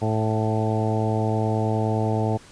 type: harmonic tone with a mistuned harmonic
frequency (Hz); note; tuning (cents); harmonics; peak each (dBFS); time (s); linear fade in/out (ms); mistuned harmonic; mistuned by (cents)
109.7; A2; -5; 1 / 2 / 3 / 4 / 5 / 6 / 7 / 8; -23 / -28 / -30 / -29 / -33 / -31 / -31 / -33; 0.01-2.38; 20; 7; -16
effects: pink hiss -48 dBFS RMS until 2.51 s + resampled to 22050 Hz